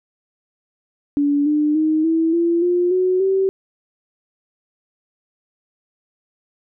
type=tone with pitch steps; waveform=sine; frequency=287.3 / 299.5 / 312.2 / 325.5 / 339.3 / 353.7 / 368.7 / 384.4 Hz; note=D4 / D4 / D#4 / E4 / F4 / F4 / F#4 / G4; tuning=-38 / +34 / +6 / -22 / -50 / +22 / -6 / -34 cents; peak=-14 dBFS; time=1.17-3.49 s; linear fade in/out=0 ms; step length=290 ms; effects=none